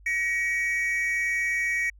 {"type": "tone pair together", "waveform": "triangle", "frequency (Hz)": [1899, 2258], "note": ["A#6", "C#7"], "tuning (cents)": [32, 31], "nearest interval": "minor third", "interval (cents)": 299, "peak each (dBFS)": -24, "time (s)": [0.06, 1.9], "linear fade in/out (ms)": 5, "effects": ["tanh soft clip ceiling -17 dBFS", "added 50 Hz sine -49 dBFS peak until 1.99 s"]}